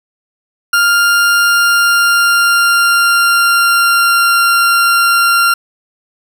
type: tone with pitch glide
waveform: 40% pulse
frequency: 1400 to 1383.9 Hz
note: F6 to F6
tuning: +4 to -16 cents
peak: -7 dBFS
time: 0.73-5.54 s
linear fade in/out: 5 ms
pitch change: -20 cents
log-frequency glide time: 1.41-4.43 s
effects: none